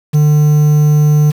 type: tone with quantisation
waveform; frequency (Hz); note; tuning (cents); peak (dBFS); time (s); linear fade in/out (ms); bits
triangle; 150; D3; +37; -4; 0.13-1.32; 20; 5
effects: none